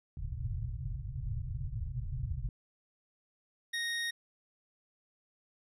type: low-pass noise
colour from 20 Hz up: white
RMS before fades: -37 dBFS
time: 0.17-2.49 s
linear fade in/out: 2 ms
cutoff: 140 Hz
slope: 96 dB/octave
type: tone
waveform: 25% pulse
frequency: 1864.7 Hz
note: A#6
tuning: in tune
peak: -29 dBFS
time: 3.73-4.11 s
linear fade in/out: 10 ms
effects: low-pass 10000 Hz 12 dB/octave